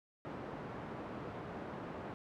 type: band-pass noise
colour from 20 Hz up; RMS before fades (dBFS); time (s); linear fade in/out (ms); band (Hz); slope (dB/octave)
pink; -45; 0.25-2.14; 0; 140 to 1200; 12
effects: none